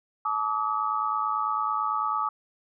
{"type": "tone cluster", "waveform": "sine", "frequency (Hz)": [864, 1158, 1267], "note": ["A5", "D6", "D#6"], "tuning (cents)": [-32, -25, 31], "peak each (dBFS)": [-31, -28, -28], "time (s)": [0.25, 2.29], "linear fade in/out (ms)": 5, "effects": []}